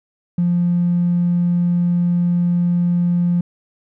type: tone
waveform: triangle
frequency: 174.61 Hz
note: F3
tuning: in tune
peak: -10 dBFS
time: 0.38-3.41 s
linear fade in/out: 5 ms
effects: tanh soft clip ceiling -11 dBFS